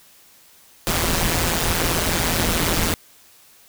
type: noise with amplitude modulation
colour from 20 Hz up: pink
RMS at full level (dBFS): -17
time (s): 0.87-2.94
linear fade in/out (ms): 0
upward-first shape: sine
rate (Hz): 167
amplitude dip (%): 80
effects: white hiss -51 dBFS RMS until 3.68 s